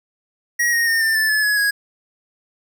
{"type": "tone with pitch steps", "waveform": "square", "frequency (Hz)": [1900, 1863, 1826.8, 1791.3, 1756.5, 1722.3, 1688.8, 1656], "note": ["A#6", "A#6", "A#6", "A6", "A6", "A6", "G#6", "G#6"], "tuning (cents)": [33, -2, -36, 31, -3, -37, 29, -5], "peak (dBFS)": -16, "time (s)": [0.59, 1.71], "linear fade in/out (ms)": 10, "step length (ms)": 140, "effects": []}